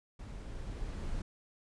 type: noise with level ramp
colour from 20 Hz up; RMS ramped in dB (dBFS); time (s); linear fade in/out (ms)
brown; -44 to -37; 0.19-1.22; 5
effects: resampled to 22050 Hz